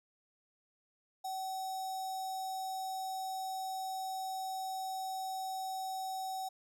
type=tone with notch filter; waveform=square; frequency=760 Hz; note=F#5; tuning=46 cents sharp; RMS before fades=-39 dBFS; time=1.24-6.49 s; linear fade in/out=10 ms; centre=2300 Hz; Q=1.2; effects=none